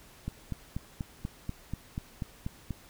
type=click train; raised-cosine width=5 ms; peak=-21 dBFS; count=11; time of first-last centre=0.28-2.707 s; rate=4.12 Hz; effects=pink hiss -55 dBFS RMS until 2.89 s